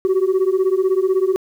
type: beating tone pair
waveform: sine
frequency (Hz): 370 / 386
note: F#4 / G4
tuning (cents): 0 / -27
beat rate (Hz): 16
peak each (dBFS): -15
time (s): 0.05-1.36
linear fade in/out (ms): 0
effects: tanh soft clip ceiling -11 dBFS + 8-bit